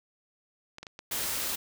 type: clicks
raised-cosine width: 0.2 ms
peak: -25 dBFS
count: 8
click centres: 0.784 / 0.83 / 0.868 / 0.991 / 1.112 / 1.199 / 1.233 / 1.331 s
type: noise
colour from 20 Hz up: white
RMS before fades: -32 dBFS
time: 1.11-1.56 s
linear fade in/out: 10 ms
effects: none